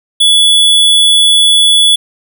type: tone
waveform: square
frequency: 3420 Hz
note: A7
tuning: 50 cents flat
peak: -5 dBFS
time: 0.2-1.96 s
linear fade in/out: 10 ms
effects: none